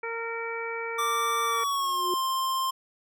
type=harmonic tone; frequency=459.9 Hz; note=A#4; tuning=23 cents flat; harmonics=1 / 2 / 3 / 4 / 5; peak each=-34 / -38 / -37 / -41 / -36 dBFS; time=0.03-1.64 s; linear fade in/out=5 ms
type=tone with pitch glide; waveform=square; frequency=1174.7 to 1052.6 Hz; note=D6 to C6; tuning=0 to +10 cents; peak=-26 dBFS; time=0.98-2.71 s; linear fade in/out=10 ms; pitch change=-190 cents; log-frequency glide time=1.44-2.06 s
type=tone with exponential growth; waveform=sine; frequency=360.5 Hz; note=F#4; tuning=45 cents flat; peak=-26 dBFS; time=1.71-2.14 s; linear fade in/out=2 ms; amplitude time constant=93 ms
effects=none